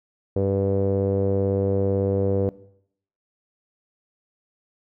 sawtooth tone with low-pass filter, 98 Hz, G2, in tune, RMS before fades -22 dBFS, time 0.36-2.49 s, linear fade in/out 0 ms, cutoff 480 Hz, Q 5.7, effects noise-tail reverb RT60 0.7 s tail -19 dB re dry

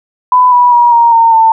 sine tone with pitch steps, 1000 / 978.3 / 957.1 / 936.3 / 915.9 / 896.1 Hz, B5 / B5 / A#5 / A#5 / A#5 / A5, +21 / -17 / +45 / +7 / -31 / +31 cents, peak -3 dBFS, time 0.32-1.52 s, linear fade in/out 2 ms, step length 200 ms, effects none

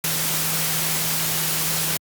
sine tone in noise, 160 Hz, D#3, 49 cents sharp, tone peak -31 dBFS, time 0.04-1.97 s, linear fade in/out 2 ms, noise white, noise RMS -23 dBFS, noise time 0.04-1.97 s, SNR -11 dB, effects high-pass 80 Hz 12 dB/octave + Opus 48 kbps

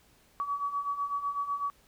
sine beating tone pair, 1132 / 1140 Hz, C#6 / C#6, +36 / +48 cents, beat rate 8 Hz, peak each -36 / -31 dBFS, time 0.4-1.7 s, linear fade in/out 0 ms, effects pink hiss -63 dBFS RMS until 1.87 s

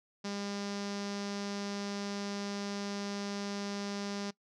sawtooth tone with low-pass filter, 201.5 Hz, G3, 48 cents sharp, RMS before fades -38 dBFS, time 0.24-4.31 s, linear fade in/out 10 ms, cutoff 5400 Hz, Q 3.2, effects noise-tail reverb RT60 0.1 s tail -21 dB re dry

